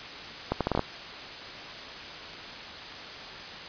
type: accelerating click train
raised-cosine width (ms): 1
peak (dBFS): -11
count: 7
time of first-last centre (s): 0.52-0.793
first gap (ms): 87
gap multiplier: 0.73
effects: white hiss -40 dBFS RMS until 3.68 s + resampled to 11025 Hz